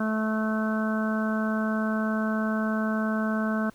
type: harmonic tone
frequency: 217.9 Hz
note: A3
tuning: 17 cents flat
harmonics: 1 / 2 / 3 / 4 / 5 / 6 / 7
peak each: -25 / -38 / -33 / -43 / -37 / -37 / -34 dBFS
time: 0-3.7 s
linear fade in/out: 5 ms
effects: pink hiss -58 dBFS RMS until 3.74 s